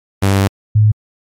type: tone pair in turn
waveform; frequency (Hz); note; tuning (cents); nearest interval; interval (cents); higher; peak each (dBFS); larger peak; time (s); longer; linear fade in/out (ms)
sawtooth / sine; 98 / 106.85; G2 / G#2; 0 / +50; minor second; 150; second; -6; neither; 0.22-0.48 / 0.75-0.92; first; 10
effects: MP3 64 kbps